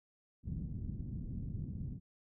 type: low-pass noise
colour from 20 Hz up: white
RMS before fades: -41 dBFS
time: 0.43-2 s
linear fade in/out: 50 ms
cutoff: 190 Hz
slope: 24 dB/octave
effects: none